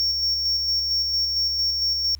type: tone with tremolo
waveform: triangle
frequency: 5490 Hz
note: F8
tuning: 31 cents flat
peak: -18 dBFS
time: 0-2.15 s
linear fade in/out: 0 ms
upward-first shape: square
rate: 4.4 Hz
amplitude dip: 30%
effects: added 72 Hz sine -39 dBFS peak until 2.19 s + pink hiss -60 dBFS RMS until 2.19 s